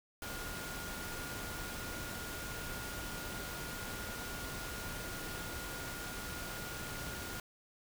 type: tone in noise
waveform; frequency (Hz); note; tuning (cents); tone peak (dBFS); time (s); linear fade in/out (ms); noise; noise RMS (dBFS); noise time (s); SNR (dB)
sine; 1425; F6; +34; -47; 0.22-7.4; 2; pink; -43; 0.22-7.4; -7
effects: none